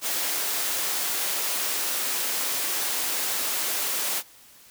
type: high-pass noise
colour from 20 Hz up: white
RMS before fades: -27 dBFS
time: 0.01-4.23 s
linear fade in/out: 50 ms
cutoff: 300 Hz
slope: 12 dB/octave
effects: white hiss -52 dBFS RMS until 4.7 s